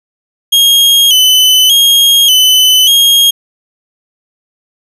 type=tone with vibrato; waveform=40% pulse; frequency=3136 Hz; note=G7; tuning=in tune; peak=-3 dBFS; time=0.52-3.31 s; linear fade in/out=10 ms; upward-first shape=square; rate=0.85 Hz; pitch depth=66 cents each way; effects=none